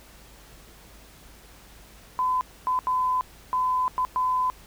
sine tone bursts at uneven times, 1013 Hz, B5, 44 cents sharp, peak -21 dBFS, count 6, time 2.19-2.41 / 2.67-2.79 / 2.87-3.21 / 3.53-3.88 / 3.98-4.05 / 4.16-4.5 s, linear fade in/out 0 ms, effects added 52 Hz sine -52 dBFS peak until 4.66 s + pink hiss -51 dBFS RMS until 4.66 s

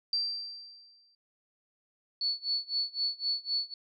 sine tone with exponential decay, 4699 Hz, D8, in tune, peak -25 dBFS, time 0.13-1.15 s, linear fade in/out 2 ms, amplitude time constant 220 ms
sine tone with tremolo, 4435 Hz, C#8, in tune, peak -26 dBFS, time 2.21-3.74 s, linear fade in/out 2 ms, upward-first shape sine, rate 3.9 Hz, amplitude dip 95%
effects none

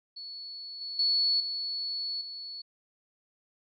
sine tone with level steps, 4411 Hz, C#8, 9 cents flat, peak -39 / -35 / -23 / -31 / -38 dBFS, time 0.16-2.62 s, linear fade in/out 10 ms, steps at 0.81 / 0.99 / 1.4 / 2.21 s, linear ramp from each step 2 ms, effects none

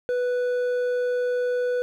sine tone with hard clipping, 493.9 Hz, B4, in tune, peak -23 dBFS, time 0.09-1.82 s, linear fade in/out 0 ms, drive 5 dB, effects none

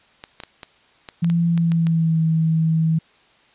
clicks, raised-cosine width 0.2 ms, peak -16 dBFS, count 10, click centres 0.239 / 0.402 / 0.436 / 0.632 / 1.088 / 1.245 / 1.3 / 1.577 / 1.719 / 1.869 s
sine tone with pitch glide, 169.4 to 161.1 Hz, E3 to E3, +48 to -39 cents, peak -15 dBFS, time 1.22-2.99 s, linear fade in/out 10 ms, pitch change -87 cents, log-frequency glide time 1.47-2.21 s
effects white hiss -55 dBFS RMS until 3.54 s + resampled to 8000 Hz

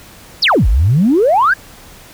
sine exponential two-way sweep, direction down then up, 5800 to 46.1 to 1688 Hz, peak -7 dBFS, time 0.42-1.54 s, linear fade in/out 10 ms, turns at 0.68 s, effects tanh soft clip ceiling -3 dBFS + pink hiss -39 dBFS RMS until 2.13 s

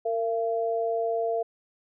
sine tone pair together, 458.2 / 679 Hz, A#4 / F5, -30 / -49 cents, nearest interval perfect fifth, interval 681 cents, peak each -27 dBFS, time 0.05-1.43 s, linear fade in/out 10 ms, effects none

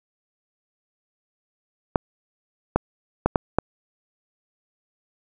clicks, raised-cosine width 1 ms, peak -3 dBFS, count 5, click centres 1.958 / 2.76 / 3.26 / 3.358 / 3.586 s, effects none

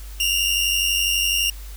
sawtooth tone pair together, 2761 / 2853 Hz, F7 / F7, -20 / +36 cents, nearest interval minor second, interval 56 cents, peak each -18 dBFS, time 0.2-1.5 s, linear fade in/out 2 ms, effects added 50 Hz sine -33 dBFS peak until 1.76 s + white hiss -45 dBFS RMS until 1.76 s

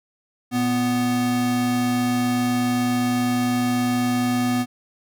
square tone pair together, 116.52 / 246.9 Hz, A#2 / B3, 0 / 0 cents, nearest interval octave + minor second, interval 1300 cents, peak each -30 / -20 dBFS, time 0.51-4.66 s, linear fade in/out 50 ms, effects none

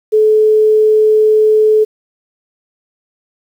sine tone, 431.2 Hz, A4, 35 cents flat, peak -6 dBFS, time 0.12-1.85 s, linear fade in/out 20 ms, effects 7-bit

